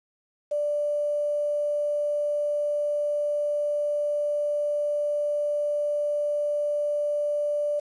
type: tone with quantisation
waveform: sine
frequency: 588 Hz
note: D5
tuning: 2 cents sharp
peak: -23 dBFS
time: 0.51-7.8 s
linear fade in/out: 10 ms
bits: 8
effects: resampled to 22050 Hz